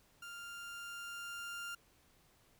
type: tone with level ramp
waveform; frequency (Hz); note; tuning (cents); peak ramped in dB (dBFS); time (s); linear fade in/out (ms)
30% pulse; 1396.9; F6; 0; -44 to -39; 0.22-1.75; 5
effects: pink hiss -69 dBFS RMS until 2.59 s